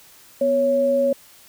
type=tone pair together; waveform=sine; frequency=247.7 / 554.4 Hz; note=B3 / C#5; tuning=+5 / 0 cents; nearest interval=octave + major second; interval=1395 cents; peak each=-25 / -16 dBFS; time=0.41-1.13 s; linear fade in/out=5 ms; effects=white hiss -49 dBFS RMS until 1.48 s